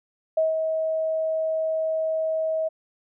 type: tone with ADSR envelope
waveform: sine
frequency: 638 Hz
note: D#5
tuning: 43 cents sharp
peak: -17 dBFS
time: 0.37-2.69 s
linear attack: 6 ms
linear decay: 160 ms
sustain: -5 dB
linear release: 16 ms
effects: none